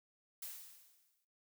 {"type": "noise with exponential decay", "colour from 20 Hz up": "blue", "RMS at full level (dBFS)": -44, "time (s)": [0.42, 1.25], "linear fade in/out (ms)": 5, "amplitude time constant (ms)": 180, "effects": ["noise-tail reverb RT60 0.2 s tail -18 dB re dry"]}